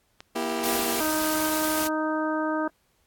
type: clicks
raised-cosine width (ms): 0.2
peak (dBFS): -23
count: 2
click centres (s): 0.205 / 0.604
type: chord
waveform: 20% pulse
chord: E diminished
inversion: second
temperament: just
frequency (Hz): 237.3 / 329.6 / 395.6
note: Bb3 / E4 / G4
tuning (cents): +31 / 0 / +16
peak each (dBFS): -26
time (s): 0.35-1.01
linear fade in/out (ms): 10
type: noise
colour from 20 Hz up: white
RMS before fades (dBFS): -30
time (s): 0.63-1.88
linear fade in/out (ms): 10
type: harmonic tone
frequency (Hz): 311.1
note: D#4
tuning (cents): 0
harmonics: 1 / 2 / 3 / 4 / 5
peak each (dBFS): -27 / -30 / -32 / -33 / -34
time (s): 1-2.68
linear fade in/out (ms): 5
effects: pink hiss -68 dBFS RMS until 3.06 s + AAC 64 kbps

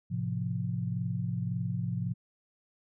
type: chord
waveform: sine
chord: F major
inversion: first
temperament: just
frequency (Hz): 109.13 / 130.96 / 174.61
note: A2 / C3 / F3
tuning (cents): -14 / +2 / 0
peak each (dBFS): -34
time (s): 0.1-2.14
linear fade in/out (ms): 20
effects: none

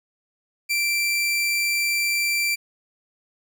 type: tone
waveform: sawtooth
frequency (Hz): 2349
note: D7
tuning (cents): 0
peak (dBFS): -17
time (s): 0.69-2.56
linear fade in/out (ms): 20
effects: none

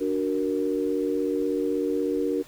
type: chord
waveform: sine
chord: D augmented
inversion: none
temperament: equal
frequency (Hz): 293.7 / 370 / 466.2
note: D4 / F#4 / A#4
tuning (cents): 0 / 0 / 0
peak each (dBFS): -27 / -28 / -27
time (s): 0-2.43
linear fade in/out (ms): 20
effects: pink hiss -50 dBFS RMS until 2.47 s

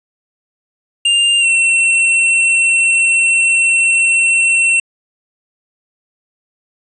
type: tone with pitch glide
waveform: square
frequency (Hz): 2799 to 2707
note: F7 to E7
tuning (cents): +3 to +45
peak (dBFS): -10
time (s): 1.05-4.8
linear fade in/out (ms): 5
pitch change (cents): -58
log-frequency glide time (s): 1.4-1.46
effects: resampled to 24000 Hz

